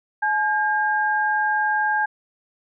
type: tone pair together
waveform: sine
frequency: 851.3 / 1611 Hz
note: G#5 / G6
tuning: +43 / +47 cents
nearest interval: major seventh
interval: 1104 cents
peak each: -21 dBFS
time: 0.22-2.06 s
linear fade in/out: 10 ms
effects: none